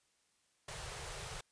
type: band-stop noise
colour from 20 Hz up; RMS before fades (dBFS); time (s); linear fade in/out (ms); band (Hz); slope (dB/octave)
pink; -45; 0.68-1.41; 5; 160 to 390; 48
effects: white hiss -75 dBFS RMS until 1.51 s + resampled to 22050 Hz